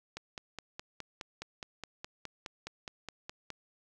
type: click train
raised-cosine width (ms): 0.2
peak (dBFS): -23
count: 17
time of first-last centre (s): 0.17-3.503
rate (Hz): 4.8
effects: none